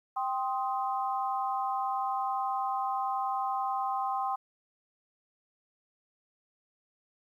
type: chord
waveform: sine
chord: C minor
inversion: second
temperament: just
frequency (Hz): 784.9 / 1046.5 / 1255.8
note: G5 / C6 / Eb6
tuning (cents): +2 / 0 / +16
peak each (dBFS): -31 / -33 / -37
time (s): 0.16-4.36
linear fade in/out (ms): 10
effects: 11-bit